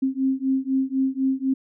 sine beating tone pair, 263.8 / 267.8 Hz, C4 / C4, +14 / +40 cents, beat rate 4 Hz, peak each -23 dBFS, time 0.02-1.54 s, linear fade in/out 10 ms, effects none

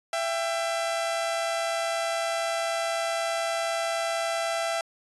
sawtooth tone pair together, 669 / 788.9 Hz, E5 / G5, +25 / +11 cents, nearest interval minor third, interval 286 cents, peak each -23 / -29 dBFS, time 0.13-4.81 s, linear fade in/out 2 ms, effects resampled to 24000 Hz

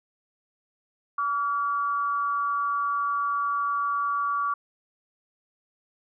sine tone pair together, 1145.2 / 1396.9 Hz, D6 / F6, -44 / 0 cents, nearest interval minor third, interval 344 cents, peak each -24 / -32 dBFS, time 1.18-4.54 s, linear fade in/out 5 ms, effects none

